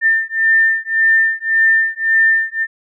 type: beating tone pair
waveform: sine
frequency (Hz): 1796 / 1797.8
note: A6 / A6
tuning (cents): +35 / +37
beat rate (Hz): 1.8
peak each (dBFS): -14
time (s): 0.01-2.67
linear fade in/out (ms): 50
effects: none